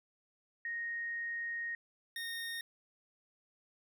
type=tone pair in turn; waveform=sine / 25% pulse; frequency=1864.7 / 1847.5 Hz; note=A#6 / A#6; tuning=0 / -16 cents; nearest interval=unison; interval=16 cents; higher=first; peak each=-36 / -35 dBFS; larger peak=second; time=0.65-1.75 / 2.16-2.61 s; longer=first; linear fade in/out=2 ms; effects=none